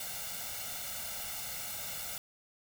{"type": "noise with comb filter", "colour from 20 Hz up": "white", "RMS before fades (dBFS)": -40, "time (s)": [0, 2.18], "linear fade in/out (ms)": 2, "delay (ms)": 1.4, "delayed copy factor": 0.8, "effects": []}